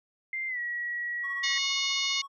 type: tone with pitch glide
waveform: sine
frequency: 2093 to 1919.3 Hz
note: C7 to B6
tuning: 0 to -50 cents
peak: -30 dBFS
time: 0.33-1.58 s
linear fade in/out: 2 ms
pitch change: -150 cents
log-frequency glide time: 0.48-0.59 s
type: tone with tremolo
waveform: triangle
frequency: 1108.7 Hz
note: C#6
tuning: in tune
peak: -36 dBFS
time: 1.23-2.28 s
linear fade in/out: 20 ms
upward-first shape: sine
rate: 15 Hz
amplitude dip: 65%
type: harmonic tone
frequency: 725 Hz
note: F#5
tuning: 35 cents flat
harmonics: 3 / 4 / 5 / 6 / 7 / 8 / 9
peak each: -32 / -33 / -32 / -34 / -37 / -39 / -40 dBFS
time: 1.43-2.22 s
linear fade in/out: 10 ms
effects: none